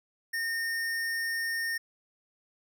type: tone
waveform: square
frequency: 1830 Hz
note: A#6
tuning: 32 cents flat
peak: -30 dBFS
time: 0.33-1.78 s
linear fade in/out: 10 ms
effects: none